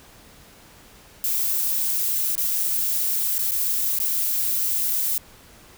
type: noise with dropouts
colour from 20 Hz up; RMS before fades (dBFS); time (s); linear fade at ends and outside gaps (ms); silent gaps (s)
violet; -23; 1.24-5.18; 1; 2.354-2.378 / 3.382-3.39 / 3.511-3.518 / 3.988-4
effects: pink hiss -49 dBFS RMS until 5.77 s